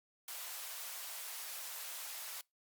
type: high-pass noise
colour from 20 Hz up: white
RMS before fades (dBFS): -45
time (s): 0.28-2.41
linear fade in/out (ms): 2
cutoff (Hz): 580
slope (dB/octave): 24
effects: noise-tail reverb RT60 0.2 s tail -25 dB re dry + Opus 48 kbps